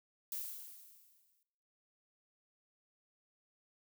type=noise with exponential decay; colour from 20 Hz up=violet; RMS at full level=-39 dBFS; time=0.32-1.43 s; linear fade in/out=1 ms; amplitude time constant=240 ms; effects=noise-tail reverb RT60 1.0 s tail -20 dB re dry